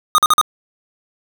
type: tone bursts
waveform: square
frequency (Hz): 1235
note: D#6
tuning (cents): -13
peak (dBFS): -9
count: 4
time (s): 0.15-0.413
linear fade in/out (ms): 0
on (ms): 32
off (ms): 45
effects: none